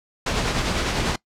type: noise with tremolo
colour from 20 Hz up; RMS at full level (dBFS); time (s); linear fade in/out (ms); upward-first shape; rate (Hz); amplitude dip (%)
pink; -21; 0.26-1.16; 5; triangle; 10; 40
effects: noise-tail reverb RT60 0.1 s tail -21 dB re dry + low-pass 6000 Hz 12 dB/octave